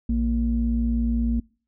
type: tone pair together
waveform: sine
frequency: 58.21 / 232.6 Hz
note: A#1 / A#3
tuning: -2 / -4 cents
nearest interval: 2 octaves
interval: 2398 cents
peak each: -22 dBFS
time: 0.09-1.4 s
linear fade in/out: 5 ms
effects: noise-tail reverb RT60 0.4 s tail -25 dB re dry + tanh soft clip ceiling -12 dBFS

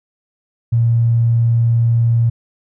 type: tone with tanh clipping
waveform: triangle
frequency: 116.54 Hz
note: A#2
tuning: in tune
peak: -10 dBFS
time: 0.72-2.3 s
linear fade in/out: 10 ms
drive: 3 dB
effects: none

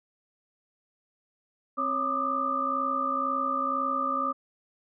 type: tone cluster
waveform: sine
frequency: 264.5 / 554 / 1193 / 1255 Hz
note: C4 / C#5 / D6 / D#6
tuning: +19 / -1 / +27 / +15 cents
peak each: -35 / -36 / -27 / -32 dBFS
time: 1.77-4.33 s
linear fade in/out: 20 ms
effects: none

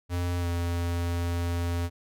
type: tone with pitch glide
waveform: square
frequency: 88 to 86.14 Hz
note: F2 to F2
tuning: +14 to -23 cents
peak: -27 dBFS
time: 0.09-1.9 s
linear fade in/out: 50 ms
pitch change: -37 cents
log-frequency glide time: 0.39-0.47 s
effects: none

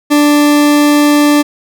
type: tone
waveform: 40% pulse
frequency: 293.7 Hz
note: D4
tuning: in tune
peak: -5 dBFS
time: 0.1-1.43 s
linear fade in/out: 20 ms
effects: none

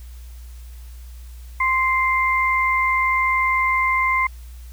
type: tone pair together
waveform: sine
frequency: 1045.9 / 2093 Hz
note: C6 / C7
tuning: -1 / 0 cents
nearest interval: octave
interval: 1201 cents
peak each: -19 dBFS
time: 1.6-4.27 s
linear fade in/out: 5 ms
effects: added 60 Hz sine -35 dBFS peak until 4.72 s + white hiss -52 dBFS RMS until 4.72 s

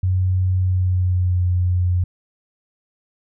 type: tone with pitch glide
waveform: sine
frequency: 92.5 to 89.81 Hz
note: F#2 to F2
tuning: 0 to +49 cents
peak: -15 dBFS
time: 0.03-2.04 s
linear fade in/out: 5 ms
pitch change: -51 cents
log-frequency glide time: 0.59-1.47 s
effects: none

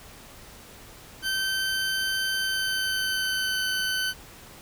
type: tone with pitch glide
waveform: 20% pulse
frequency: 1545 to 1519.3 Hz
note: G6 to F#6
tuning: -26 to +45 cents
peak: -20 dBFS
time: 1.22-4.14 s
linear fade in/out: 50 ms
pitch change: -29 cents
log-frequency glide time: 2.39-3.68 s
effects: pink hiss -47 dBFS RMS until 4.61 s

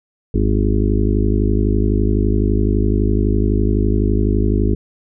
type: harmonic tone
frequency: 51.9 Hz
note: G#1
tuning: in tune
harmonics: 1 / 2 / 4 / 5 / 6 / 7 / 8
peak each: -16 / -19 / -22 / -23 / -24 / -24 / -25 dBFS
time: 0.34-4.75 s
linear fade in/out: 5 ms
effects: none

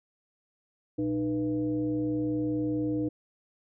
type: tone with frequency modulation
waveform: sine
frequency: 305.8 Hz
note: D#4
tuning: 30 cents flat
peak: -26 dBFS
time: 0.98-3.09 s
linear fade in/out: 10 ms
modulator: 184 Hz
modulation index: 0.72
effects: none

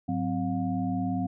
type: tone cluster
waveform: sine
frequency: 104.6 / 183.1 / 261.2 / 713 Hz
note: G#2 / F#3 / C4 / F5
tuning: +13 / -18 / -3 / +36 cents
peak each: -34 / -31 / -29 / -35 dBFS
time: 0.08-1.27 s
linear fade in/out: 10 ms
effects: none

